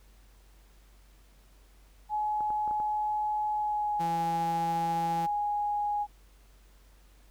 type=tone with pitch glide; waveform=sine; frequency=846 to 828.1 Hz; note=G#5 to G#5; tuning=+32 to -5 cents; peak=-27 dBFS; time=2.09-6.07 s; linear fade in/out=50 ms; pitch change=-37 cents; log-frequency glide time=3.51-4.23 s
type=clicks; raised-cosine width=1 ms; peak=-30 dBFS; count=5; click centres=2.407 / 2.504 / 2.677 / 2.711 / 2.801 s
type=tone; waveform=sawtooth; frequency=168.5 Hz; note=E3; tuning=38 cents sharp; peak=-31 dBFS; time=3.99-5.27 s; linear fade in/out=20 ms
effects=added 48 Hz sine -55 dBFS peak until 7.3 s + pink hiss -64 dBFS RMS until 7.3 s